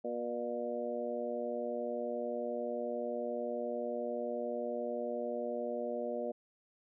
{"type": "harmonic tone with a mistuned harmonic", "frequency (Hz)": 120, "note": "B2", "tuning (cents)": -49, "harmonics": [2, 3, 4, 5, 6], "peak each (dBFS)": [-42, -44, -39, -38, -46], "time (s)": [0.04, 6.32], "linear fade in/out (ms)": 10, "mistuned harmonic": 6, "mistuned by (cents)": -21, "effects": []}